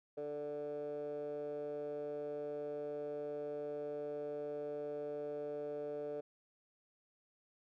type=tone with band-pass filter; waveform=15% pulse; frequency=147.1 Hz; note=D3; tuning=3 cents sharp; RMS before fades=-42 dBFS; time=0.17-6.21 s; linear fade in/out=10 ms; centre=510 Hz; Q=9.9; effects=none